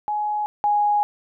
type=tone pair in turn; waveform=sine; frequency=840 / 828.9 Hz; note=G#5 / G#5; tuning=+19 / -4 cents; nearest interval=unison; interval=23 cents; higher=first; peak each=-21 / -16 dBFS; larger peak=second; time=0.08-0.46 / 0.64-1.03 s; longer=second; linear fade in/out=0 ms; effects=none